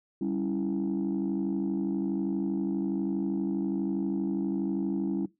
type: chord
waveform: sine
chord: C# diminished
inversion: second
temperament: equal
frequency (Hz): 196 / 277.2 / 329.6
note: G3 / C#4 / E4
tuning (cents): 0 / 0 / 0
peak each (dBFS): -30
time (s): 0.21-5.26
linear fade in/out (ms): 5
effects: noise-tail reverb RT60 0.2 s tail -20 dB re dry + tanh soft clip ceiling -22 dBFS